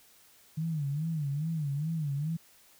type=tone with vibrato; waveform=sine; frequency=151.5 Hz; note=D#3; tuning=46 cents flat; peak=-29 dBFS; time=0.57-2.37 s; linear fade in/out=10 ms; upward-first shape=sine; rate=2.4 Hz; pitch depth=150 cents each way; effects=white hiss -60 dBFS RMS until 2.79 s